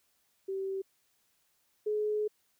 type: tone pair in turn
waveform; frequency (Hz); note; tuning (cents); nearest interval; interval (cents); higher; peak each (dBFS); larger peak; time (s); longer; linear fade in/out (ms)
sine; 386.1 / 423.3; G4 / G#4; -26 / +33; major second; 159; second; -32 / -28; second; 0.48-0.82 / 1.86-2.28; second; 10
effects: white hiss -73 dBFS RMS until 2.59 s